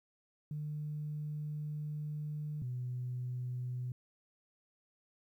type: tone pair in turn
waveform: sine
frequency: 150 / 125.01 Hz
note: D3 / B2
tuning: +37 / +21 cents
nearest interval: minor third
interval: 316 cents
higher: first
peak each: -36 / -35 dBFS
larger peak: second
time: 0.51-2.62 / 2.62-3.92 s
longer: first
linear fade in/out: 2 ms
effects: tanh soft clip ceiling -31 dBFS + 12-bit